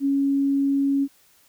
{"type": "tone", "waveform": "sine", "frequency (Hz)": 277.2, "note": "C#4", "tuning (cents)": 0, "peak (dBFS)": -18, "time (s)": [0, 1.08], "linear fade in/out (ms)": 50, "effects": ["white hiss -58 dBFS RMS until 1.48 s"]}